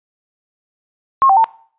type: tone with pitch steps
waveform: sine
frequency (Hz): 1076 / 776 / 902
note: C6 / G5 / A5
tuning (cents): +48 / -18 / +43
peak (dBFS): -7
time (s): 1.22-1.442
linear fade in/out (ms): 0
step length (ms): 74
effects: noise-tail reverb RT60 0.5 s tail -21 dB re dry + resampled to 8000 Hz